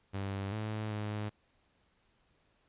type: tone with pitch steps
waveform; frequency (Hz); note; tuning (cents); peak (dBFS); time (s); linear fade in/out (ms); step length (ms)
sawtooth; 98.2 / 107.8 / 105.3; G2 / A2 / G#2; +4 / -35 / +24; -31; 0.13-1.3; 20; 390
effects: pink hiss -72 dBFS RMS until 2.68 s + resampled to 8000 Hz